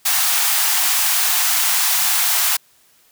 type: high-pass noise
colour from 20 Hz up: white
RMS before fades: -17 dBFS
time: 0.05-2.57 s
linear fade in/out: 10 ms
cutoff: 680 Hz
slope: 96 dB/octave
effects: white hiss -55 dBFS RMS until 3.11 s